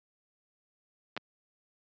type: clicks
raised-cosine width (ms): 0.3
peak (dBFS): -20 / -19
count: 2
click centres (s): 1.166 / 1.175
effects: high-pass 150 Hz 12 dB/octave + resampled to 16000 Hz